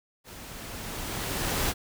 pink noise with level ramp, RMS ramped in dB -45 to -26 dBFS, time 0.24-1.74 s, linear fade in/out 50 ms, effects none

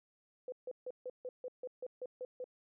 sine tone bursts, 504 Hz, B4, 35 cents sharp, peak -39 dBFS, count 11, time 0.48-2.442 s, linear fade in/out 2 ms, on 42 ms, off 150 ms, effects none

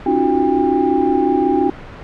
sine tone cluster, 273.8 / 308.6 / 349.7 / 375.3 / 802 Hz, C#4 / D#4 / F4 / F#4 / G5, -21 / -14 / +2 / +25 / +39 cents, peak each -19 dBFS, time 0.06-1.7 s, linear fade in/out 5 ms, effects pink hiss -34 dBFS RMS until 2.03 s + low-pass 2000 Hz 12 dB/octave

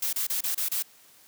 blue noise bursts, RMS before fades -28 dBFS, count 6, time 0.02-0.825 s, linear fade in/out 5 ms, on 110 ms, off 29 ms, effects white hiss -56 dBFS RMS until 1.27 s + high-pass 100 Hz 12 dB/octave

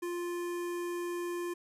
square tone with notch filter, 349.2 Hz, F4, in tune, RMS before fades -36 dBFS, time 0.02-1.54 s, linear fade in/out 10 ms, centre 4100 Hz, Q 1.3, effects resampled to 32000 Hz + 12-bit

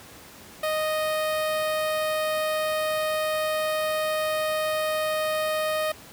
sawtooth tone with notch filter, 621 Hz, D#5, 3 cents flat, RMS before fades -26 dBFS, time 0.63-5.92 s, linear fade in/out 5 ms, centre 6500 Hz, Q 1.7, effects pink hiss -46 dBFS RMS until 6.12 s + high-pass 80 Hz 12 dB/octave

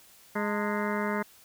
harmonic tone with a mistuned harmonic, 207.7 Hz, G#3, in tune, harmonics 1 / 2 / 3 / 4 / 5 / 6 / 7 / 8 / 9 / 10, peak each -31 / -34 / -36 / -37 / -38 / -39 / -39 / -40 / -41 / -41 dBFS, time 0.35-1.23 s, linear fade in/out 10 ms, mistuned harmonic 4, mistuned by +130 cents, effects white hiss -56 dBFS RMS until 1.44 s

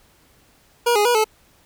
25% pulse tone with pitch steps, 477.4 / 414.6 / 483.4 / 433.9 Hz, A#4 / G#4 / B4 / A4, +41 / -3 / -37 / -24 cents, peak -11 dBFS, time 0.86-1.244 s, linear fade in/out 10 ms, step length 96 ms, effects pink hiss -56 dBFS RMS until 1.65 s

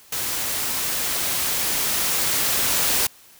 white noise with level ramp, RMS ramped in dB -26 to -20 dBFS, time 0.12-3.07 s, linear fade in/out 5 ms, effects white hiss -50 dBFS RMS until 3.39 s

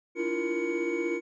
triangle tone cluster, 292 / 330.2 / 346.6 / 468.6 / 2237 Hz, D4 / E4 / F4 / A#4 / C#7, -10 / +3 / -13 / +9 / +15 cents, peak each -35 / -32 / -28 / -31 / -34 dBFS, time 0.15-1.21 s, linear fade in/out 50 ms, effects tanh soft clip ceiling -18 dBFS + resampled to 16000 Hz

